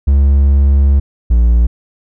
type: tone pair in turn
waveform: triangle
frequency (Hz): 69.5 / 58.44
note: C#2 / A#1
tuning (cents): +5 / +5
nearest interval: minor third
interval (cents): 300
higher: first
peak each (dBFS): -4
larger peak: neither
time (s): 0.07-1 / 1.3-1.67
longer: first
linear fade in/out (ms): 10
effects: none